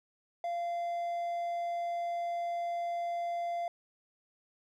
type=tone; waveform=triangle; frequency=690 Hz; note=F5; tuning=21 cents flat; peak=-30 dBFS; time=0.44-3.68 s; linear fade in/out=2 ms; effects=none